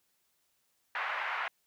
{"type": "band-pass noise", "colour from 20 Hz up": "white", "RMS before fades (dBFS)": -35, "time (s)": [0.95, 1.48], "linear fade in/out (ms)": 2, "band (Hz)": [760, 2100], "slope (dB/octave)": 24, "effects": ["white hiss -75 dBFS RMS until 1.66 s"]}